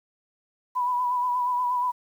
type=tone with vibrato; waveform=sine; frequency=987.8 Hz; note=B5; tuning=in tune; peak=-22 dBFS; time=0.75-1.92 s; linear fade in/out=20 ms; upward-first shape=sine; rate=8.4 Hz; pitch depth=34 cents each way; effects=9-bit